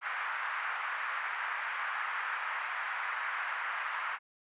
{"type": "band-pass noise", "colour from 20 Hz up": "pink", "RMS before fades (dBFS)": -36, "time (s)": [0.01, 4.19], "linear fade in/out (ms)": 50, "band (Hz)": [1100, 2000], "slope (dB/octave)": 24, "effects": ["resampled to 8000 Hz"]}